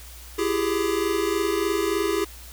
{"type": "tone cluster", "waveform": "square", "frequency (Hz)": [336.5, 392.5, 415.8], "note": ["E4", "G4", "G#4"], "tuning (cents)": [36, 2, 2], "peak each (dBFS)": -27, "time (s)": [0.38, 2.25], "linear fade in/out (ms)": 10, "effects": ["added 60 Hz sine -42 dBFS peak until 2.52 s", "white hiss -45 dBFS RMS until 2.52 s"]}